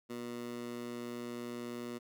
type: tone with high-pass filter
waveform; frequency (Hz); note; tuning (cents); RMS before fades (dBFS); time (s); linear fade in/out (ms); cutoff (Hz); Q
15% pulse; 120.2; B2; -46; -42; 0.09-1.99; 20; 240; 1.5
effects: none